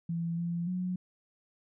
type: tone with pitch steps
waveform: sine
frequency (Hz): 168 / 171.1 / 182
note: E3 / F3 / F#3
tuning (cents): +33 / -35 / -28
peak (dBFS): -30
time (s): 0.09-0.96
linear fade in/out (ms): 5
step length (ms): 290
effects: none